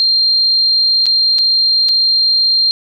sine tone with dropouts, 4186 Hz, C8, in tune, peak -9 dBFS, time 0-2.71 s, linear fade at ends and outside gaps 0 ms, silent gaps 1.057-1.065 / 1.384-1.388 / 1.886-1.89 s, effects none

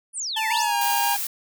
sine exponential two-way sweep, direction down then up, 10140 to 1779 to 10140 Hz, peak -26 dBFS, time 0.13-0.67 s, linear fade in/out 50 ms, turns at 0.49 s
sawtooth tone with pitch glide, 880 to 811.6 Hz, A5 to G#5, 0 to -40 cents, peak -20 dBFS, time 0.36-1.17 s, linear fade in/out 10 ms, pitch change -140 cents, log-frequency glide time 0.59-0.76 s
square tone with vibrato, 936 Hz, A#5, 7 cents sharp, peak -24 dBFS, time 0.5-1.15 s, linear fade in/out 10 ms, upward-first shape triangle, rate 3.5 Hz, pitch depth 9 cents each way
blue noise, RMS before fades -28 dBFS, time 0.81-1.27 s, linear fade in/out 2 ms
effects none

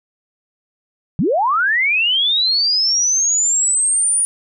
sine linear sweep, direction up, 130.81 to 9630 Hz, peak -13 dBFS, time 1.19-4.25 s, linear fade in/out 0 ms, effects none

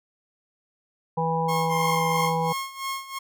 harmonic tone, 163.6 Hz, E3, 13 cents flat, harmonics 1 / 3 / 5 / 6, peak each -27 / -28 / -27 / -28 dBFS, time 1.17-2.53 s, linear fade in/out 10 ms
sawtooth tone with tremolo, 1081 Hz, C#6, 44 cents flat, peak -23 dBFS, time 1.48-3.19 s, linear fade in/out 10 ms, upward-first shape sine, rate 3 Hz, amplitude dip 80%
25% pulse tone, 1058 Hz, C6, 19 cents sharp, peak -23 dBFS, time 1.68-2.31 s, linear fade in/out 50 ms
effects none

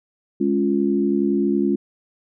sine chord, Db major, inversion second, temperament equal, 207.7 / 277.2 / 349.2 Hz, Ab3 / Db4 / F4, 0 / 0 / 0 cents, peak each -21 dBFS, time 0.4-1.76 s, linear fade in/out 10 ms, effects none

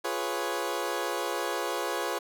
20% pulse chord, C# dominant seventh, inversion first, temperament equal, 349.2 / 415.3 / 493.9 / 554.4 Hz, E#4 / G#4 / B4 / C#5, 0 / 0 / 0 / 0 cents, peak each -30 dBFS, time 0.04-2.19 s, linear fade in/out 10 ms, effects none

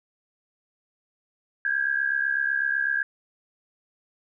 sine tone pair together, 1590 / 1658 Hz, G6 / G#6, +24 / -3 cents, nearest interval minor second, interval 73 cents, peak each -25 dBFS, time 1.65-3.03 s, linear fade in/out 2 ms, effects none

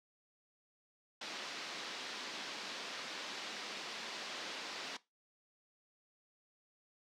white band-pass noise, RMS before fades -45 dBFS, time 1.21-4.97 s, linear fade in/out 5 ms, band 200 to 4900 Hz, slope 24 dB/octave, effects noise-tail reverb RT60 0.2 s tail -18 dB re dry

